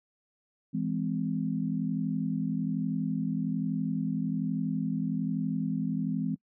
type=chord; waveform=sine; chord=E augmented; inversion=none; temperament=just; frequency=164.81 / 206 / 257.5 Hz; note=E3 / G#3 / B#3; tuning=0 / -14 / -28 cents; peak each=-32 dBFS; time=0.73-6.36 s; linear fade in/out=20 ms; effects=noise-tail reverb RT60 0.1 s tail -26 dB re dry